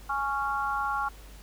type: chord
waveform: sine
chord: Db major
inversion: second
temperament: just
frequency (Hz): 831.5 / 1108.7 / 1385.9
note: Ab5 / Db6 / F6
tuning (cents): +2 / 0 / -14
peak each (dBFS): -31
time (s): 0.09-1.09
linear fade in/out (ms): 10
effects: added 50 Hz sine -46 dBFS peak until 1.42 s + pink hiss -53 dBFS RMS until 1.42 s